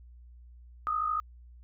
sine tone pair together, 1234 / 1286.9 Hz, D#6 / E6, -15 / -42 cents, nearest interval minor second, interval 73 cents, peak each -28 / -34 dBFS, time 0.87-1.2 s, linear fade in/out 0 ms, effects added 60 Hz sine -49 dBFS peak until 1.63 s

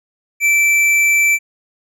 sine tone with tanh clipping, 2330 Hz, D7, 14 cents flat, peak -12 dBFS, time 0.4-1.39 s, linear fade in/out 50 ms, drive 12 dB, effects none

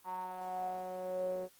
sawtooth tone with band-pass filter sweep, 184.1 Hz, F#3, 8 cents flat, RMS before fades -39 dBFS, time 0.04-1.49 s, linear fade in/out 50 ms, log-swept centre 970 to 490 Hz, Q 9.5, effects white hiss -64 dBFS RMS until 1.59 s + Opus 24 kbps

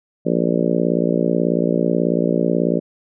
harmonic tone, 58.27 Hz, A#1, in tune, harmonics 3 / 4 / 5 / 6 / 7 / 8 / 9 / 10, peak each -21 / -22 / -23 / -24 / -24 / -25 / -26 / -26 dBFS, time 0.25-2.8 s, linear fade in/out 20 ms, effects none

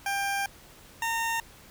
20% pulse tone pair in turn, 795 / 915.8 Hz, G5 / A#5, +24 / -31 cents, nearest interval major second, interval 245 cents, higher second, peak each -22 / -22 dBFS, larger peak neither, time 0.06-0.46 / 1.02-1.4 s, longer first, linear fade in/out 2 ms, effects pink hiss -52 dBFS RMS until 1.7 s

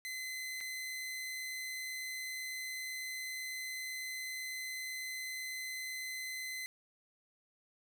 sawtooth tone with dropouts, 2042 Hz, C7, 43 cents flat, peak -36 dBFS, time 0.05-6.66 s, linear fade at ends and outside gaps 0 ms, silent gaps 0.605-0.61 s, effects none

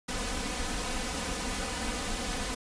pink noise with comb filter, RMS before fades -33 dBFS, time 0.08-2.55 s, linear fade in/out 10 ms, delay 4 ms, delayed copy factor +0.8, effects resampled to 22050 Hz

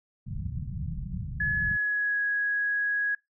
white low-pass noise, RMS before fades -34 dBFS, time 0.26-1.77 s, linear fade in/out 20 ms, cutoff 180 Hz, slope 48 dB/octave
sine tone with pitch glide, 1700 to 1662.1 Hz, G#6 to G#6, +40 to +1 cents, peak -24 dBFS, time 1.4-3.15 s, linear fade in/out 5 ms, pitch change -39 cents, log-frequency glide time 1.59-2.21 s
effects noise-tail reverb RT60 0.2 s tail -24 dB re dry

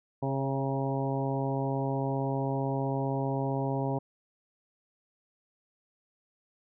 harmonic tone with a mistuned harmonic, 135.5 Hz, C#3, 39 cents flat, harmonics 1 / 2 / 3 / 4 / 5 / 6 / 7, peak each -31 / -34 / -36 / -37 / -38 / -39 / -39 dBFS, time 0.22-3.99 s, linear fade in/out 10 ms, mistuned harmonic 4, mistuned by +21 cents, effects none

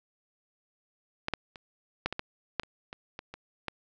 clicks, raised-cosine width 0.3 ms, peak -14 / -12 / -29 / -12 / -18 / -16 / -11 / -30 / -24 / -22 / -25 / -16 dBFS, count 12, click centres 1.284 / 1.337 / 1.558 / 2.06 / 2.126 / 2.194 / 2.597 / 2.634 / 2.929 / 3.191 / 3.34 / 3.683 s, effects resampled to 16000 Hz + 8-bit

